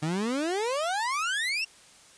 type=exponential sweep; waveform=30% pulse; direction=up; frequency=147.9 to 2794 Hz; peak=-24 dBFS; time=0.02-1.65 s; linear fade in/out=10 ms; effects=white hiss -54 dBFS RMS until 2.17 s + resampled to 22050 Hz